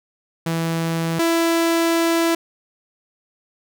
sawtooth tone pair in turn, 164.81 / 333 Hz, E3 / E4, 0 / +18 cents, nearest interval octave, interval 1218 cents, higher second, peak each -16 / -12 dBFS, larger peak second, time 0.46-1.19 / 1.19-2.35 s, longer second, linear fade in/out 5 ms, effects none

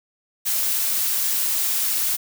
blue noise, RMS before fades -22 dBFS, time 0.45-2.17 s, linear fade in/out 20 ms, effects none

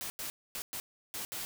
white noise bursts at uneven times, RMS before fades -39 dBFS, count 6, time 0.01-0.1 / 0.19-0.3 / 0.55-0.62 / 0.73-0.8 / 1.14-1.25 / 1.32-1.45 s, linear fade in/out 0 ms, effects none

